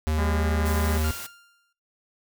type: tone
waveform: square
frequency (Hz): 77.78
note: D#2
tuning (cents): 0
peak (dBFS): -23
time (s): 0.07-1.11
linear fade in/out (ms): 0
type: harmonic tone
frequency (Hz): 202.6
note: G#3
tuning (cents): -43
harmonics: 1 / 2 / 3 / 4 / 5 / 6 / 7 / 8 / 9 / 10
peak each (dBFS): -33 / -36 / -38 / -39 / -40 / -41 / -41 / -42 / -43 / -43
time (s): 0.17-0.99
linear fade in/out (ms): 20
type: noise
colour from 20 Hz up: white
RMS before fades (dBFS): -37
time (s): 0.65-1.27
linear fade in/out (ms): 10
type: tone with exponential decay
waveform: sawtooth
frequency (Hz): 1396.9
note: F6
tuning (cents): 0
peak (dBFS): -29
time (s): 1.04-1.73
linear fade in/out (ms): 5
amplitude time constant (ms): 150
effects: noise-tail reverb RT60 0.3 s tail -18 dB re dry